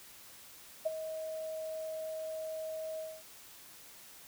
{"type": "tone with ADSR envelope", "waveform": "sine", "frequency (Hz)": 634, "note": "D#5", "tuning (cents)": 32, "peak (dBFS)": -26, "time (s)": [0.85, 3.23], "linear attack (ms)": 14, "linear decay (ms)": 21, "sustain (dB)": -11, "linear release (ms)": 240, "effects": ["white hiss -54 dBFS RMS until 4.27 s"]}